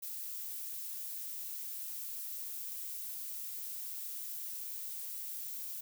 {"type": "noise", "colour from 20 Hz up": "violet", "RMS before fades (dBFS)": -42, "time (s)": [0.02, 5.81], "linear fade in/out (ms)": 10, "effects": []}